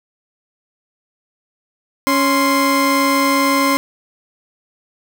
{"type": "tone pair together", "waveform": "30% pulse", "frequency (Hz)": [277.2, 1046.6], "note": ["C#4", "C6"], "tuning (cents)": [0, 0], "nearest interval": "octave + major seventh", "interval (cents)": 2300, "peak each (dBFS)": -13, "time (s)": [2.07, 3.77], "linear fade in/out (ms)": 0, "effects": []}